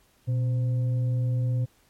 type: tone with frequency modulation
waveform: sine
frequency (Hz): 121.9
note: B2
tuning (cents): -22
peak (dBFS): -22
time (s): 0.27-1.66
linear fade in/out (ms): 20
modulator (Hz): 394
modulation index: 0.21
effects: pink hiss -63 dBFS RMS until 1.89 s + MP3 64 kbps